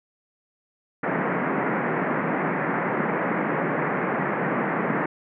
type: band-pass noise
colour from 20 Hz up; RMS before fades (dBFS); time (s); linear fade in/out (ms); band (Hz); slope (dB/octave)
pink; -25; 1.03-5.06; 5; 150 to 2100; 48
effects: none